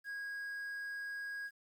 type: tone with quantisation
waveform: triangle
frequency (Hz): 1644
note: G#6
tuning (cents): -18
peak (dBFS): -38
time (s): 0.04-1.51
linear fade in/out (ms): 50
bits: 11
effects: none